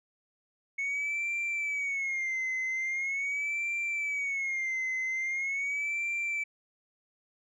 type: tone with vibrato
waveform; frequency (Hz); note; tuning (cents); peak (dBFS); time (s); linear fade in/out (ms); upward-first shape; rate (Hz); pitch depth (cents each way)
sine; 2200; C#7; -14; -27; 0.78-6.44; 10; sine; 0.42; 120
effects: tanh soft clip ceiling -28 dBFS